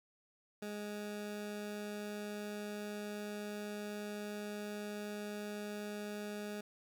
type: tone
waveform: 20% pulse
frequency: 207.9 Hz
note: G#3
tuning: 2 cents sharp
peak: -36 dBFS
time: 0.62-6.61 s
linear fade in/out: 5 ms
effects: 13-bit